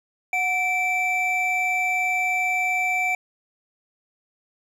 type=tone pair together; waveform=triangle; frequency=735.4 / 2329 Hz; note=F#5 / D7; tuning=-11 / -15 cents; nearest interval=octave + minor sixth; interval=1996 cents; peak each=-24 / -20 dBFS; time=0.33-3.15 s; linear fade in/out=2 ms; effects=none